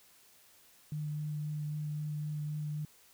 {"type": "tone with vibrato", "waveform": "sine", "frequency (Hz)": 150.4, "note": "D3", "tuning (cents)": 42, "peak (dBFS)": -34, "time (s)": [0.92, 2.85], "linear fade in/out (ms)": 2, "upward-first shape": "sine", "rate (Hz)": 3.8, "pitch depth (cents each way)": 11, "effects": ["white hiss -62 dBFS RMS until 3.13 s"]}